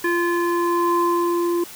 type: tone with low-pass filter sweep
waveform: square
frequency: 345.4 Hz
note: F4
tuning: 19 cents flat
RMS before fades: -20 dBFS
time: 0.04-1.64 s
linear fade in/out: 5 ms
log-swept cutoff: 1800 to 720 Hz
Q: 3.7
effects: white hiss -39 dBFS RMS until 1.75 s